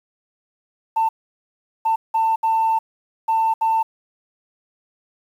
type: tone bursts at uneven times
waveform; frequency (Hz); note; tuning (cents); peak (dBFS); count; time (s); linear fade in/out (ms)
sine; 894; A5; +27; -14; 6; 0.96-1.09 / 1.85-1.96 / 2.14-2.36 / 2.43-2.79 / 3.28-3.54 / 3.61-3.83; 10
effects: tanh soft clip ceiling -12 dBFS + 8-bit